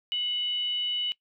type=tone with frequency modulation; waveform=sine; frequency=2959 Hz; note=F#7; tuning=1 cent flat; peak=-26 dBFS; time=0.12-1.12 s; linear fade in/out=0 ms; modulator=816 Hz; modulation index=0.22; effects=noise-tail reverb RT60 0.1 s tail -20 dB re dry